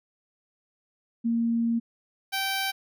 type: tone pair in turn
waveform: sine / 10% pulse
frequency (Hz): 231.7 / 777.1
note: A#3 / G5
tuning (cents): -10 / -15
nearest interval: octave + major sixth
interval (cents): 2095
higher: second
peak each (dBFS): -22 / -18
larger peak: second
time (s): 1.24-1.8 / 2.32-2.72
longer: first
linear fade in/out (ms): 20
effects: none